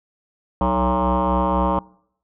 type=tone with frequency modulation; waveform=sine; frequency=560 Hz; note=C#5; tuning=18 cents sharp; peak=-15 dBFS; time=0.61-1.79 s; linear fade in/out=2 ms; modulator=124 Hz; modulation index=4.3; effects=noise-tail reverb RT60 0.7 s tail -25 dB re dry + tanh soft clip ceiling -12 dBFS